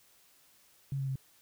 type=tone with pitch steps; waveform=sine; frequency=137.5 / 135.29 / 133.12 Hz; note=C#3 / C#3 / C3; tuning=-14 / -42 / +30 cents; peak=-31 dBFS; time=0.92-1.157 s; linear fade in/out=2 ms; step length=79 ms; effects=white hiss -64 dBFS RMS until 1.41 s